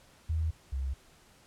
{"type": "tone pair in turn", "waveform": "sine", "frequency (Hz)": [79.9, 66.83], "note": ["D#2", "C2"], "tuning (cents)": [47, 37], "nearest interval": "minor third", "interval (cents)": 310, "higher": "first", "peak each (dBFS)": [-27, -30], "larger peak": "first", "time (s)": [[0.29, 0.51], [0.72, 0.94]], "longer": "neither", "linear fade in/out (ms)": 10, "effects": ["pink hiss -60 dBFS RMS until 1.46 s", "low-pass 11000 Hz 12 dB/octave"]}